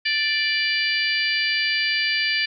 harmonic tone, 587.3 Hz, D5, in tune, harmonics 3 / 4 / 5 / 6 / 7 / 8, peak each -25 / -24 / -27 / -34 / -33 / -26 dBFS, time 0.05-2.46 s, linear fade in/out 10 ms, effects none

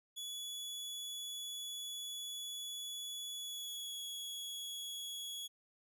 sawtooth tone with pitch glide, 3404 to 3353 Hz, G#7 to G#7, +42 to +16 cents, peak -39 dBFS, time 0.16-5.48 s, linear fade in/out 20 ms, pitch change -26 cents, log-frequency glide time 3.35-4 s, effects none

